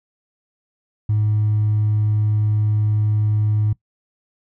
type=tone with hard clipping; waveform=triangle; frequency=106.1 Hz; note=G#2; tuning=38 cents sharp; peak=-15 dBFS; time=1.09-3.73 s; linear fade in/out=5 ms; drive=2 dB; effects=noise-tail reverb RT60 0.1 s tail -20 dB re dry